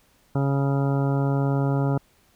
harmonic tone, 138.59 Hz, C#3, in tune, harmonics 1 / 2 / 3 / 4 / 5 / 6 / 7 / 9 / 10, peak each -21 / -27 / -31 / -33 / -35 / -37 / -38 / -40 / -41 dBFS, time 0.35-1.98 s, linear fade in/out 5 ms, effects pink hiss -61 dBFS RMS until 2.35 s

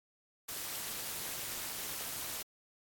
white noise with amplitude modulation, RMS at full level -37 dBFS, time 0.48-2.43 s, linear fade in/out 10 ms, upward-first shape sine, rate 231 Hz, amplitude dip 75%, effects AAC 64 kbps

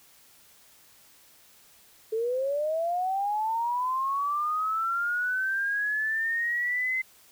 sine linear sweep, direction up, 432.2 to 2066 Hz, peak -25 dBFS, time 2.12-7.02 s, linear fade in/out 10 ms, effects white hiss -57 dBFS RMS until 7.31 s

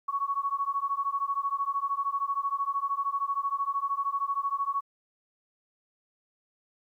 sine beating tone pair, 1108.7 / 1121.7 Hz, C#6 / C#6, 0 / +20 cents, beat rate 13 Hz, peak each -30 dBFS, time 0.08-4.81 s, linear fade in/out 10 ms, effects 11-bit

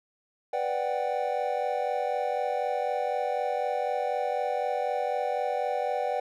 triangle chord, G major seventh, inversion first, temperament equal, 493.9 / 587.3 / 740 / 784 Hz, B4 / D5 / F#5 / G5, 0 / 0 / 0 / 0 cents, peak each -30 dBFS, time 0.53-6.2 s, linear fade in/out 5 ms, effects none

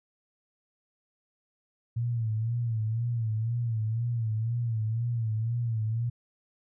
sine tone with vibrato, 114.2 Hz, A#2, 35 cents flat, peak -26 dBFS, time 1.96-6.1 s, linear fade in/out 10 ms, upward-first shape sine, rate 2 Hz, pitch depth 86 cents each way, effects none

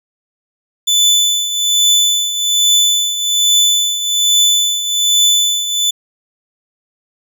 30% pulse tone with tremolo, 3500 Hz, A7, 10 cents flat, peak -5 dBFS, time 0.87-5.91 s, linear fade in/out 10 ms, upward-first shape triangle, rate 1.2 Hz, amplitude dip 70%, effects none

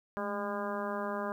harmonic tone with a mistuned harmonic, 202.8 Hz, G#3, 41 cents flat, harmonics 1 / 2 / 3 / 4 / 5 / 6 / 7 / 8, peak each -39 / -40 / -38 / -44 / -40 / -42 / -46 / -45 dBFS, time 0.17-1.32 s, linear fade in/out 0 ms, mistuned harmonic 1, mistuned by +67 cents, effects 11-bit

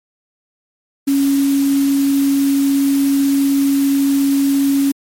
sine tone in noise, 277.2 Hz, C#4, in tune, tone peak -11 dBFS, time 1.07-4.92 s, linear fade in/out 10 ms, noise white, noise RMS -29 dBFS, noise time 1.07-4.92 s, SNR +15 dB, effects MP3 64 kbps

